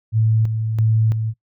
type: tone with tremolo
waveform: sine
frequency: 110.7 Hz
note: A2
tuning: 11 cents sharp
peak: -13 dBFS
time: 0.12-1.34 s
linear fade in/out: 50 ms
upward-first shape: square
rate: 1.5 Hz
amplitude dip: 50%
effects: noise-tail reverb RT60 0.1 s tail -21 dB re dry